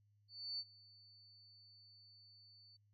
sine tone with ADSR envelope, 4500 Hz, C#8, 25 cents sharp, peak -39 dBFS, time 0.28-2.77 s, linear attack 310 ms, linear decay 48 ms, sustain -22 dB, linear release 8 ms, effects added 103 Hz sine -70 dBFS peak until 2.93 s + MP3 48 kbps

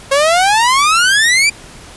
sawtooth exponential sweep, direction up, 537 to 2400 Hz, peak -5 dBFS, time 0.11-1.5 s, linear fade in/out 10 ms, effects pink hiss -36 dBFS RMS until 1.96 s + resampled to 24000 Hz

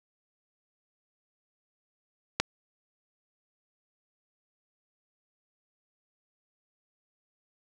click, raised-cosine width 0.2 ms, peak -6 dBFS, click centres 2.4 s, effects none

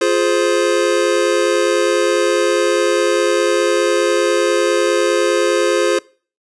square chord, F minor, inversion none, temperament just, 349.2 / 419.1 / 523.8 Hz, F4 / Ab4 / C5, 0 / +16 / +2 cents, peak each -18 dBFS, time 0.01-5.99 s, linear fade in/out 5 ms, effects noise-tail reverb RT60 0.4 s tail -23 dB re dry + resampled to 22050 Hz

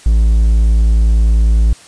triangle tone, 55.1 Hz, A1, 3 cents sharp, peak -5 dBFS, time 0.06-1.73 s, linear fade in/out 0 ms, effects white hiss -40 dBFS RMS until 1.87 s + resampled to 22050 Hz

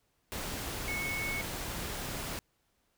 sine tone in noise, 2204 Hz, C#7, 11 cents flat, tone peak -34 dBFS, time 0.88-1.41 s, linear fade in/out 0 ms, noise pink, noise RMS -38 dBFS, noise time 0.32-2.39 s, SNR +1 dB, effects pink hiss -75 dBFS RMS until 2.97 s

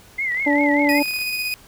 sine tone with vibrato, 2051 Hz, C7, 35 cents flat, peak -20 dBFS, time 0.18-1 s, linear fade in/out 10 ms, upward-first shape triangle, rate 5.1 Hz, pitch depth 130 cents each way
click train, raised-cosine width 0.3 ms, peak -25 dBFS, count 35, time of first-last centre 0.32-1.215 s, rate 38 Hz
harmonic tone, 289.4 Hz, D4, 25 cents flat, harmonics 1 / 2 / 3, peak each -17 / -22 / -24 dBFS, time 0.46-1.03 s, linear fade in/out 10 ms
30% pulse tone with tremolo, 2489 Hz, D#7, in tune, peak -19 dBFS, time 0.89-1.54 s, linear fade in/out 0 ms, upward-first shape square, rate 16 Hz, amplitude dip 25%
effects pink hiss -48 dBFS RMS until 1.67 s

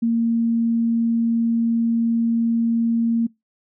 sine tone, 230.7 Hz, A#3, 18 cents flat, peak -16 dBFS, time 0.02-3.27 s, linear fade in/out 10 ms, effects noise-tail reverb RT60 0.2 s tail -24 dB re dry

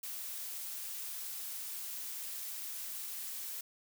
blue noise, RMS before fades -42 dBFS, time 0.03-3.61 s, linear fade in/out 5 ms, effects none

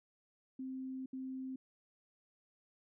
sine tone bursts at uneven times, 261.6 Hz, C4, in tune, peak -40 dBFS, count 2, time 0.59-1.06 / 1.13-1.56 s, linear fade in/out 5 ms, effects none

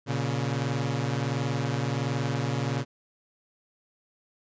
sawtooth tone pair together, 118.6 / 140 Hz, A#2 / C#3, +30 / +18 cents, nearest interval minor third, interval 288 cents, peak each -25 dBFS, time 0.06-2.85 s, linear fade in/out 50 ms, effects resampled to 16000 Hz

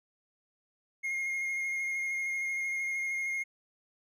triangle tone with vibrato, 2140 Hz, C7, 38 cents sharp, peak -29 dBFS, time 1.03-3.44 s, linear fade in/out 20 ms, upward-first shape square, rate 13 Hz, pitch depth 13 cents each way, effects none

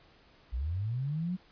sine linear sweep, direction up, 54.5 to 187.8 Hz, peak -30 dBFS, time 0.52-1.37 s, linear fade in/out 20 ms, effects pink hiss -61 dBFS RMS until 1.51 s + resampled to 11025 Hz

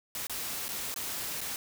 white noise with dropouts, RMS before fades -36 dBFS, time 0.15-1.56 s, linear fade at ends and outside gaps 1 ms, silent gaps 0.269-0.296 / 0.682-0.689 / 0.942-0.961 / 1.407-1.413 s, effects none

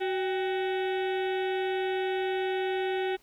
harmonic tone with a mistuned harmonic, 373.7 Hz, F#4, 17 cents sharp, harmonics 1 / 2 / 4 / 5 / 6 / 7 / 8 / 9 / 10, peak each -28 / -34 / -40 / -42 / -44 / -45 / -46 / -47 / -48 dBFS, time 0-3.17 s, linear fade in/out 20 ms, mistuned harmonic 2, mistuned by +90 cents, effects pink hiss -63 dBFS RMS until 3.22 s

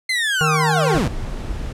30% pulse linear sweep, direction down, 2093 to 81.6 Hz, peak -15 dBFS, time 0.09-1.08 s, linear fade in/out 5 ms
harmonic tone, 155.56 Hz, D#3, in tune, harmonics 1 / 3 / 5 / 7 / 9 / 10, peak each -19 / -24 / -26 / -27 / -29 / -29 dBFS, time 0.41-0.98 s, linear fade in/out 0 ms
brown noise, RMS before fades -26 dBFS, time 0.94-1.73 s, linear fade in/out 10 ms
effects low-pass 10000 Hz 12 dB/octave

